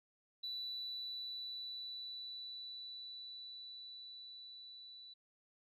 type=tone with level ramp; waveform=sine; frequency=3964 Hz; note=B7; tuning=6 cents sharp; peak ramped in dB=-39 to -52 dBFS; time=0.43-5.14 s; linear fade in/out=10 ms; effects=tanh soft clip ceiling -36 dBFS